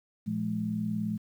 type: tone cluster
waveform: sine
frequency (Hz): 114.8 / 172.9 / 212.6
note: A#2 / F3 / G#3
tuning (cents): -26 / -17 / +41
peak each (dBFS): -37 / -35 / -30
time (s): 0.26-1.18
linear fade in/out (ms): 20
effects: 10-bit

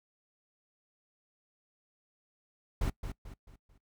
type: noise with echo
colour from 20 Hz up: brown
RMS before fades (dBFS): -30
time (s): 2.81-2.9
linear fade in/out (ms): 5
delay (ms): 220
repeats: 4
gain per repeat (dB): -8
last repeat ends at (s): 3.78
effects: noise-tail reverb RT60 0.1 s tail -21 dB re dry

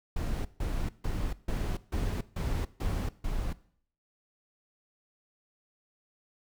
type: noise bursts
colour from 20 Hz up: brown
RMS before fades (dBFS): -31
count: 8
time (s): 0.16-3.53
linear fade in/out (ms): 5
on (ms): 290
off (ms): 150
effects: noise-tail reverb RT60 0.6 s tail -19 dB re dry

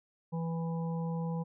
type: harmonic tone with a mistuned harmonic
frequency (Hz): 164.8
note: E3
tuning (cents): 0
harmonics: 1 / 3 / 5 / 6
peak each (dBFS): -32 / -42 / -46 / -48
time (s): 0.32-1.44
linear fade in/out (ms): 20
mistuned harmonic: 1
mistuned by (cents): +19
effects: none

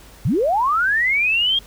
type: linear sweep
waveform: sine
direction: up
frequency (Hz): 88 to 3269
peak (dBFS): -15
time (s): 0.25-1.59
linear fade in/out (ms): 5
effects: added 50 Hz sine -45 dBFS peak until 1.66 s + pink hiss -46 dBFS RMS until 1.66 s

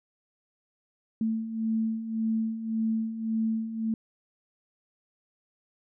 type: beating tone pair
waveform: sine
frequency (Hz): 221.3 / 223.1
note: A3 / A3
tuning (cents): +10 / +24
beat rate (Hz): 1.8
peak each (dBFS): -33 / -27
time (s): 1.21-3.94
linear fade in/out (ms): 2
effects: none

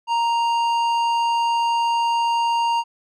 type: tone with low-pass filter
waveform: square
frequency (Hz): 932.3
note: A#5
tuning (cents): 0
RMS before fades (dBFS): -20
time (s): 0.07-2.84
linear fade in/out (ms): 50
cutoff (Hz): 4400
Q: 0.55
effects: none

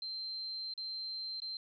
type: tone with dropouts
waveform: sine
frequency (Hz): 4130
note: C8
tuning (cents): -23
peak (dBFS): -38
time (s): 0.02-1.57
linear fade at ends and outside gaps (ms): 2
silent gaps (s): 0.738-0.777 / 1.402-1.419
effects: none

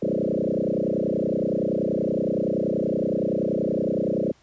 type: tone with frequency modulation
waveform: sine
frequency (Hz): 370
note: F#4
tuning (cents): 0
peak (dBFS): -21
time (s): 0.02-4.32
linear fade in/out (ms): 5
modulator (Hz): 30.6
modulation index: 6.8
effects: pink hiss -59 dBFS RMS until 4.42 s + resampled to 16000 Hz

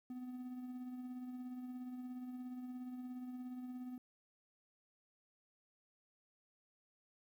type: tone with tremolo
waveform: triangle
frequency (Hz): 250.8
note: B3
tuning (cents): +27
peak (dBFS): -40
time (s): 0.1-3.98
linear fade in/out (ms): 2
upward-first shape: triangle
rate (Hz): 17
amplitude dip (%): 45
effects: 12-bit

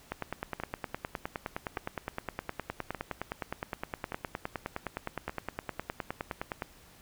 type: two click trains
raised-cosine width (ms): 0.5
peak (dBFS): -18 / -21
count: 64 / 5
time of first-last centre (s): 0.12-6.622 / 0.6-5.295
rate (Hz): 9.69 / 0.852
effects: pink hiss -57 dBFS RMS until 7.01 s

